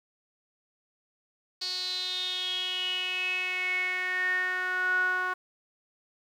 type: tone with band-pass filter sweep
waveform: sawtooth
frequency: 366.9 Hz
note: F#4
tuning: 15 cents flat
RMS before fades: -30 dBFS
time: 1.61-5.34 s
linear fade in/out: 10 ms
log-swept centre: 4500 to 1300 Hz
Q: 9.9
effects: 10-bit